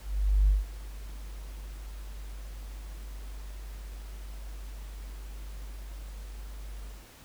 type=tone with ADSR envelope; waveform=sine; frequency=49.55 Hz; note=G1; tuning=19 cents sharp; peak=-17 dBFS; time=0.01-7.1 s; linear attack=470 ms; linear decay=170 ms; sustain=-21 dB; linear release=240 ms; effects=tanh soft clip ceiling -14 dBFS + pink hiss -53 dBFS RMS until 7.24 s